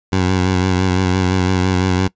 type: tone with vibrato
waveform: 15% pulse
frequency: 92.5 Hz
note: F#2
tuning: in tune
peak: -7 dBFS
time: 0.12-2.08 s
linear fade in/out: 10 ms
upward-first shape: sine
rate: 5.9 Hz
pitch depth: 40 cents each way
effects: noise-tail reverb RT60 0.1 s tail -21 dB re dry + resampled to 16000 Hz